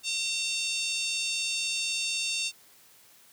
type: harmonic tone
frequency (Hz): 908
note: A#5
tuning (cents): -46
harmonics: 3 / 4 / 5 / 6 / 7 / 8 / 9 / 10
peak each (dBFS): -32 / -34 / -36 / -38 / -39 / -40 / -41 / -42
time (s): 0.03-2.52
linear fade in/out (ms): 50
effects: white hiss -57 dBFS RMS until 3.32 s + high-pass 80 Hz 12 dB/octave